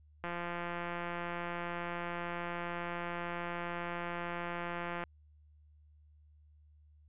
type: click train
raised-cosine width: 0.5 ms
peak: -24 dBFS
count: 831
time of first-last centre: 0.24-5.038 s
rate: 173 Hz
effects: added 75 Hz sine -59 dBFS peak until 7.08 s + resampled to 8000 Hz